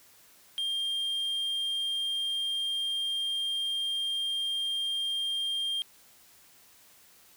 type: tone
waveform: triangle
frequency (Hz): 3200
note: G7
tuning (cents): +35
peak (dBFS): -27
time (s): 0.58-5.82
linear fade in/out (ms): 0
effects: white hiss -58 dBFS RMS until 7.36 s